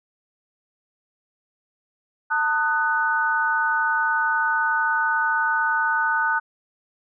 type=chord; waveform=sine; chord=D# diminished; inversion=second; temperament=just; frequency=896 / 1244.5 / 1493.4 Hz; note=A5 / D#6 / F#6; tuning=+31 / 0 / +16 cents; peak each=-24 / -26 / -21 dBFS; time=2.3-6.4 s; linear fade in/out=20 ms; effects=none